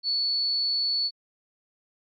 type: tone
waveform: sine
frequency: 4435 Hz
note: C#8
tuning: in tune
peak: -23 dBFS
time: 0.03-1.11 s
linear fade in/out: 50 ms
effects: Opus 48 kbps